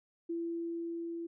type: tone with level ramp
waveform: sine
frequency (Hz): 336.4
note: E4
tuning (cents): +35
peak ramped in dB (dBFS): -33 to -37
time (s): 0.29-1.27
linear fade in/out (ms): 10
effects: none